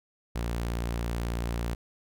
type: tone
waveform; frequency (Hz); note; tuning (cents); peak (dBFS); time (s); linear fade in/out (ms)
sawtooth; 58.27; A#1; 0; -25; 0.35-1.75; 10
effects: none